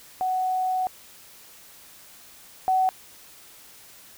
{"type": "tone pair in turn", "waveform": "sine", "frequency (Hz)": [744, 751.3], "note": ["F#5", "F#5"], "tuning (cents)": [9, 26], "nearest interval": "unison", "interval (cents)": 17, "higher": "second", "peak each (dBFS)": [-22, -18], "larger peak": "second", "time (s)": [[0.21, 0.87], [2.68, 2.89]], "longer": "first", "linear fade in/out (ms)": 0, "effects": ["white hiss -49 dBFS RMS until 4.17 s"]}